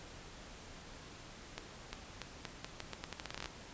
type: accelerating click train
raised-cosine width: 0.2 ms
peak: -23 dBFS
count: 18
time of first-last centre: 1.58-3.458 s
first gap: 350 ms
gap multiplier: 0.82
effects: pink hiss -52 dBFS RMS until 3.73 s + resampled to 16000 Hz